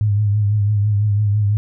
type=tone with vibrato; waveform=sine; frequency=103.83 Hz; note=G#2; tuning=in tune; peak=-13 dBFS; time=0.01-1.57 s; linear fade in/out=0 ms; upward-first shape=triangle; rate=6 Hz; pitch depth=60 cents each way; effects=none